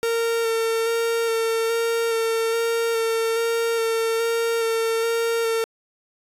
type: tone with vibrato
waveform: 45% pulse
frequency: 457 Hz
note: A#4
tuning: 34 cents flat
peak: -20 dBFS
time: 0.03-5.64 s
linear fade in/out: 0 ms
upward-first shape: square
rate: 1.2 Hz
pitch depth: 14 cents each way
effects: resampled to 32000 Hz